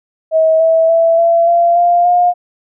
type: tone with pitch steps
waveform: sine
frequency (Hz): 640 / 651.2 / 662.6 / 674.2 / 685.9 / 697.9 / 710.1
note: D#5 / E5 / E5 / E5 / F5 / F5 / F5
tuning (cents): +49 / -21 / +9 / +39 / -31 / -1 / +29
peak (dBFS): -7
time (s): 0.31-2.34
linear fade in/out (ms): 50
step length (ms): 290
effects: none